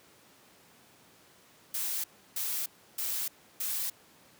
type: noise bursts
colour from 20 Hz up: blue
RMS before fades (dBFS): -33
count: 4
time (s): 1.74-3.9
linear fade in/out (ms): 5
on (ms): 300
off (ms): 320
effects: pink hiss -59 dBFS RMS until 4.39 s + high-pass 150 Hz 12 dB/octave